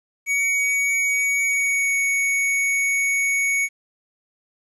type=tone with pitch glide; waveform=square; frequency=2249 to 2228 Hz; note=C#7 to C#7; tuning=+24 to +8 cents; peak=-19 dBFS; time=0.26-3.69 s; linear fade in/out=50 ms; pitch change=-16 cents; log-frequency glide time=1.44-1.96 s; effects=resampled to 24000 Hz + 9-bit